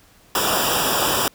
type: noise with comb filter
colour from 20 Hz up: pink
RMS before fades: -20 dBFS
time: 0.35-1.28 s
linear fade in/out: 2 ms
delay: 0.47 ms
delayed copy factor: -1
effects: pink hiss -53 dBFS RMS until 1.34 s